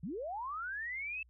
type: linear sweep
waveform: sine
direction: up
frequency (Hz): 140 to 2657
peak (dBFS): -37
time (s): 0.03-1.23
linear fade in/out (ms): 5
effects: added 60 Hz sine -61 dBFS peak until 1.29 s